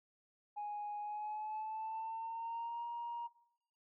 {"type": "tone with pitch glide", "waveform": "sine", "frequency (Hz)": [830.6, 943.1], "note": ["G#5", "A#5"], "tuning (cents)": [0, 20], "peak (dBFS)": -38, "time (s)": [0.56, 3.28], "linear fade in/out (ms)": 20, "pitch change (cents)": 220, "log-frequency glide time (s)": [1, 2.84], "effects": ["noise-tail reverb RT60 0.7 s tail -19 dB re dry", "tanh soft clip ceiling -36 dBFS"]}